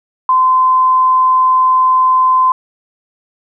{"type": "tone", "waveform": "sine", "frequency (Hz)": 1030, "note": "C6", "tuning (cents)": -28, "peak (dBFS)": -7, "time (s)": [0.29, 2.52], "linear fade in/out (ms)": 2, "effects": []}